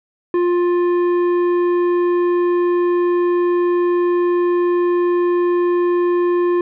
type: tone with tanh clipping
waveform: triangle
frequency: 351.5 Hz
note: F4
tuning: 11 cents sharp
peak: -15 dBFS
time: 0.34-6.61 s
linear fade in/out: 2 ms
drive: 14 dB
effects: none